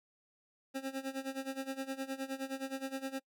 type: tone with tremolo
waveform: 25% pulse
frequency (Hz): 268.1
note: C4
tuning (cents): +42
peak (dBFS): -31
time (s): 0.74-3.2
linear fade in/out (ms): 20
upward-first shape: sine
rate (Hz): 9.6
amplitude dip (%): 85
effects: noise-tail reverb RT60 0.1 s tail -25 dB re dry